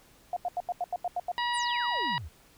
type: tone bursts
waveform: sine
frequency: 711 Hz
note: F5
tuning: 31 cents sharp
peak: -27 dBFS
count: 9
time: 0.33-1.317 s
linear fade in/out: 2 ms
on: 35 ms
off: 84 ms
type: harmonic tone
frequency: 962 Hz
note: B5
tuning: 46 cents flat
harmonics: 1 / 2 / 3 / 4 / 5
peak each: -29 / -33 / -37 / -38 / -44 dBFS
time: 1.38-2.18 s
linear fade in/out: 0 ms
type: exponential sweep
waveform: sine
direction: down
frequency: 11000 to 63.5 Hz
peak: -37 dBFS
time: 1.53-2.29 s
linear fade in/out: 20 ms
effects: pink hiss -59 dBFS RMS until 2.57 s